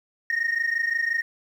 sine tone pair together, 1842.3 / 1868 Hz, A#6 / A#6, -21 / +3 cents, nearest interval unison, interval 24 cents, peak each -23 dBFS, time 0.3-1.22 s, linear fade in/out 2 ms, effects tanh soft clip ceiling -19 dBFS + 9-bit

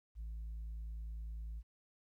sine tone, 55 Hz, A1, in tune, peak -39 dBFS, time 0.15-1.63 s, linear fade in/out 50 ms, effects tanh soft clip ceiling -40 dBFS + 13-bit

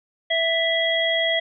harmonic tone, 659.3 Hz, E5, in tune, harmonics 1 / 3 / 5, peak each -23 / -23 / -23 dBFS, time 0.3-1.4 s, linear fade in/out 10 ms, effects none

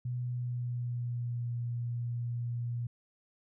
sine tone with pitch glide, 123.47 to 119.47 Hz, B2 to A#2, 0 to +43 cents, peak -32 dBFS, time 0.05-2.87 s, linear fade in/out 5 ms, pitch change -57 cents, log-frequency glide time 0.16-1.52 s, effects none

